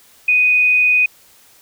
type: tone with frequency modulation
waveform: sine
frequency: 2489 Hz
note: D#7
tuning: in tune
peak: -10 dBFS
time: 0.28-1.06 s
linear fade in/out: 5 ms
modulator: 29.7 Hz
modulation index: 0.46
effects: white hiss -49 dBFS RMS until 1.61 s